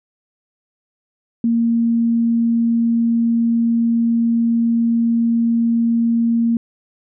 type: tone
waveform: sine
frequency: 231.8 Hz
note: A#3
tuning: 10 cents flat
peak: -13 dBFS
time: 1.44-6.57 s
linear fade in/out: 2 ms
effects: none